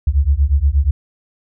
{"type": "beating tone pair", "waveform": "sine", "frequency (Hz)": [66.5, 74.9], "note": ["C2", "D2"], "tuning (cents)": [29, 35], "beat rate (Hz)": 8.4, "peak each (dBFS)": -14, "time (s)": [0.07, 0.91], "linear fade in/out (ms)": 5, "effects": []}